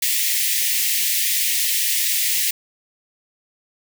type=high-pass noise; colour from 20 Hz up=white; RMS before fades=-20 dBFS; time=0.02-2.51 s; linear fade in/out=5 ms; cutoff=1800 Hz; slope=96 dB/octave; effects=none